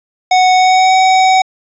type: tone with pitch glide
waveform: square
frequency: 740 to 753.8 Hz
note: F#5 to F#5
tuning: 0 to +32 cents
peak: -7 dBFS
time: 0.31-1.42 s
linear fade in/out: 5 ms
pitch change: +32 cents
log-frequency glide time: 0.54-0.94 s
effects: resampled to 16000 Hz + 8-bit